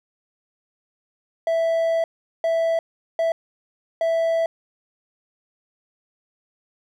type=tone bursts at uneven times; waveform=triangle; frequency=659.3 Hz; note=E5; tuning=in tune; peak=-16 dBFS; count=4; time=1.47-2.04 / 2.44-2.79 / 3.19-3.32 / 4.01-4.46 s; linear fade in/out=2 ms; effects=none